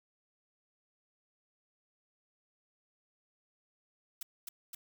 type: noise with echo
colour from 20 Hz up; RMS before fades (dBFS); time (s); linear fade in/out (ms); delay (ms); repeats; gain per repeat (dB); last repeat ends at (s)
blue; -40; 4.21-4.23; 5; 260; 2; -2; 4.75
effects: none